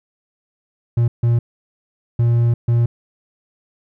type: tone bursts at uneven times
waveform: triangle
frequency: 118.1 Hz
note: A#2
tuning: 23 cents sharp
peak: -10 dBFS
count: 4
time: 0.97-1.08 / 1.23-1.39 / 2.19-2.54 / 2.68-2.86 s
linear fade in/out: 5 ms
effects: none